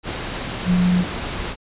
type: tone in noise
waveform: sine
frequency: 179.5 Hz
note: F3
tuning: 48 cents sharp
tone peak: -14 dBFS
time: 0.65-1.05 s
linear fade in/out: 50 ms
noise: pink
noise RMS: -27 dBFS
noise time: 0.03-1.56 s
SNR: +10 dB
effects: resampled to 8000 Hz